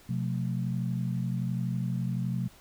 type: tone cluster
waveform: sine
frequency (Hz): 127.8 / 179.7 / 221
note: C3 / F3 / A3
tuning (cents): -40 / +50 / +8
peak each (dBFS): -30 / -32 / -37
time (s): 0.09-2.48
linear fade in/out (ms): 5
effects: pink hiss -56 dBFS RMS until 2.6 s